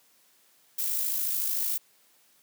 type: noise with amplitude modulation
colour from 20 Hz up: violet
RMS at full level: -27 dBFS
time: 0.78-1.78 s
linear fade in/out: 10 ms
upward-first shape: sine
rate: 53.5 Hz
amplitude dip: 40%
effects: white hiss -63 dBFS RMS until 2.42 s + high-pass 150 Hz 12 dB/octave